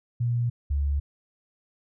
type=tone pair in turn; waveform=sine; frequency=119.6 / 71.11 Hz; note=A#2 / C#2; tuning=+45 / +45 cents; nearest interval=major sixth; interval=900 cents; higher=first; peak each=-22 dBFS; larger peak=neither; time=0.2-0.5 / 0.7-1 s; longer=neither; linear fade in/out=10 ms; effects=none

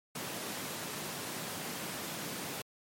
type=high-pass noise; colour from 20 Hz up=pink; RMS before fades=-40 dBFS; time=0.15-2.62 s; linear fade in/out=5 ms; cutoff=130 Hz; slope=24 dB/octave; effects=MP3 64 kbps

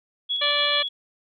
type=tone with tremolo; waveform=sine; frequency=3358 Hz; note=G#7; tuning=18 cents sharp; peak=-22 dBFS; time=0.29-0.89 s; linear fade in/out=20 ms; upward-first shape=square; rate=6.8 Hz; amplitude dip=30%
type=harmonic tone; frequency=583 Hz; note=D5; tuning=13 cents flat; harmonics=1 / 2 / 3 / 4 / 5 / 6 / 7; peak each=-29 / -29 / -29 / -29 / -29 / -29 / -29 dBFS; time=0.41-0.83 s; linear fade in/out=10 ms
effects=none

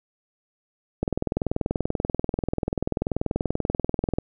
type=click train; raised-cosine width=2 ms; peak=-10 dBFS; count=66; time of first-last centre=1.03-4.185 s; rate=20.6 Hz; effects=none

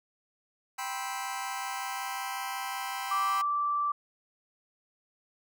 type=chord; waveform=sawtooth; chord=C major seventh; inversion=second; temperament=just; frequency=784.9 / 981.1 / 1046.5 / 1308.1 Hz; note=G5 / B5 / C6 / E6; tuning=+2 / -12 / 0 / -14 cents; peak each=-33 / -35 / -36 / -38 dBFS; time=0.78-3.42 s; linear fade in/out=10 ms
type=tone; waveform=sine; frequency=1168 Hz; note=D6; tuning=10 cents flat; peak=-26 dBFS; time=3.11-3.92 s; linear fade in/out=5 ms
effects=none

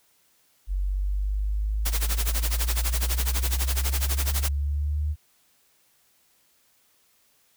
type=exponential sweep; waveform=sine; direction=up; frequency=46.56 to 75.8 Hz; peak=-23 dBFS; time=0.67-5.16 s; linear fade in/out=50 ms
type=noise with tremolo; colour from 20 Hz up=white; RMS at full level=-27 dBFS; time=1.85-4.49 s; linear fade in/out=10 ms; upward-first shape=sine; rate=12 Hz; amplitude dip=90%
effects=white hiss -64 dBFS RMS until 7.56 s

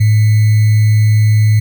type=tone with sample-and-hold; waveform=sine; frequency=107.5 Hz; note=A2; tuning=40 cents flat; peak=-6 dBFS; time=0-1.6 s; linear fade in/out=10 ms; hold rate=2100 Hz; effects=none

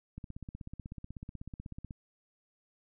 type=click train; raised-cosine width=5 ms; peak=-30 dBFS; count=29; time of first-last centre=0.18-1.908 s; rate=16.2 Hz; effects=none

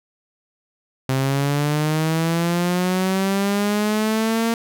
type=linear sweep; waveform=sawtooth; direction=up; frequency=130.81 to 230.9 Hz; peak=-14 dBFS; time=1.09-4.54 s; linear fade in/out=2 ms; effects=none

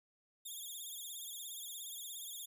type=tone with vibrato; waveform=5% pulse; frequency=3472 Hz; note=A7; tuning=24 cents flat; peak=-37 dBFS; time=0.45-2.46 s; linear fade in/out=10 ms; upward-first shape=sine; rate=17 Hz; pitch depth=110 cents each way; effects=none

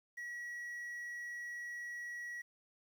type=tone; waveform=triangle; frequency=1922 Hz; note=B6; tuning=48 cents flat; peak=-40 dBFS; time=0.17-2.42 s; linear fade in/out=10 ms; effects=11-bit

